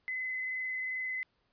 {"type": "tone with frequency modulation", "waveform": "sine", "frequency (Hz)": 2032, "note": "B6", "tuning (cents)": 49, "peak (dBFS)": -33, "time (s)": [0.08, 1.23], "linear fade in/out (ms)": 0, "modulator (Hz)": 22.6, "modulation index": 0.93, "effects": ["pink hiss -75 dBFS RMS until 1.52 s", "resampled to 11025 Hz"]}